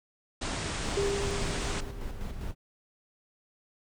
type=low-pass noise; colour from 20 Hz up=pink; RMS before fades=-34 dBFS; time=0.41-1.81 s; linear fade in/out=10 ms; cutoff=9200 Hz; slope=96 dB/octave
type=noise with tremolo; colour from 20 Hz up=brown; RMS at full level=-34 dBFS; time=0.81-2.55 s; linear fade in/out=50 ms; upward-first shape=square; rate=5 Hz; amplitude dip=45%
type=tone with exponential decay; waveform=sine; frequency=400.2 Hz; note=G4; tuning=36 cents sharp; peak=-25 dBFS; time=0.97-2.54 s; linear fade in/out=2 ms; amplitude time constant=340 ms
effects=none